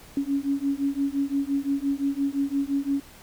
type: beating tone pair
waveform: sine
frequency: 275.9 / 281.7 Hz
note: C#4 / C#4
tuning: -8 / +28 cents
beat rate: 5.8 Hz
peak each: -26 dBFS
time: 0.17-3 s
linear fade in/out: 2 ms
effects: pink hiss -49 dBFS RMS until 3.22 s